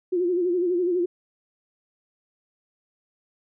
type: tone with vibrato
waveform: sine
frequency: 355.1 Hz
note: F4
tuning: 29 cents sharp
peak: -20 dBFS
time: 0.12-1.06 s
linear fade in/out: 10 ms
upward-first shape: sine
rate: 12 Hz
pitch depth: 72 cents each way
effects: none